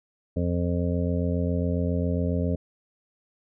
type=harmonic tone; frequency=87.31 Hz; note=F2; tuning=in tune; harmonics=1 / 2 / 3 / 5 / 6 / 7; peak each=-26 / -28 / -30 / -34 / -34 / -36 dBFS; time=0.36-2.56 s; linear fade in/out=10 ms; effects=none